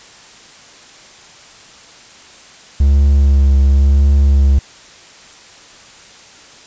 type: tone with vibrato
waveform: triangle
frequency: 69.3 Hz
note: C#2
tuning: in tune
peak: -5 dBFS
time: 2.8-4.59 s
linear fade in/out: 5 ms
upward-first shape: triangle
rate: 0.95 Hz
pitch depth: 31 cents each way
effects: white hiss -40 dBFS RMS until 6.66 s + resampled to 16000 Hz